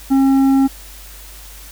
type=tone with tanh clipping; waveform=sine; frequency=270 Hz; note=C#4; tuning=45 cents flat; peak=-11 dBFS; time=0.1-0.68 s; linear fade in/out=20 ms; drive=8 dB; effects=added 50 Hz sine -37 dBFS peak until 1.71 s + white hiss -39 dBFS RMS until 1.71 s